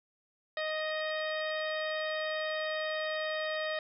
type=harmonic tone; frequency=622.3 Hz; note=D#5; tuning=in tune; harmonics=1 / 2 / 3 / 4 / 5 / 6 / 7 / 8; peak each=-34 / -42 / -37 / -46 / -47 / -43 / -52 / -52 dBFS; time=0.57-3.79 s; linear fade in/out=2 ms; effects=none